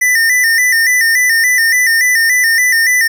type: tone with vibrato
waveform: square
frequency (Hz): 1905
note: A#6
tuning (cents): +37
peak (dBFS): -9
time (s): 0.01-3.08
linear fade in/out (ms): 10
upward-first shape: square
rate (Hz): 3.5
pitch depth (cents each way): 77
effects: none